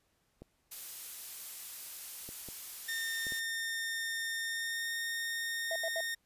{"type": "clicks", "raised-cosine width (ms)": 2, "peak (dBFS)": -34, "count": 5, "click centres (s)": [0.42, 2.29, 2.487, 3.268, 3.322]}
{"type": "noise", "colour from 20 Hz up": "blue", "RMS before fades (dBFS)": -43, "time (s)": [0.71, 3.4], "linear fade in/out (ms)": 10}
{"type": "tone with pitch glide", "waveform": "sawtooth", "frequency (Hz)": [1821, 1837.9], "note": ["A#6", "A#6"], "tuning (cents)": [-41, -25], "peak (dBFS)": -31, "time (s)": [2.88, 6.15], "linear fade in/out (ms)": 10, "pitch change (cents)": 16, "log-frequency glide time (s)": [4.37, 4.92]}
{"type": "tone bursts", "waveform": "triangle", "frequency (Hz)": 659.3, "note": "E5", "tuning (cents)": 0, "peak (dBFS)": -32, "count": 3, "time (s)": [5.71, 6.007], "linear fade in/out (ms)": 2, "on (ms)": 49, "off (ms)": 75}
{"effects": ["pink hiss -75 dBFS RMS until 6.25 s", "resampled to 32000 Hz"]}